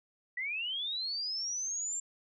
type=linear sweep; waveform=sine; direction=up; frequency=1922 to 7420 Hz; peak=-33 dBFS; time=0.37-2 s; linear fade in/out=5 ms; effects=none